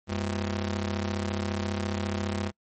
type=ring-modulated tone; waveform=sawtooth; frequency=145.4 Hz; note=D3; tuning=17 cents flat; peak=-21 dBFS; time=0.07-2.52 s; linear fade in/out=50 ms; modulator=55.4 Hz; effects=noise-tail reverb RT60 0.1 s tail -26 dB re dry + MP3 32 kbps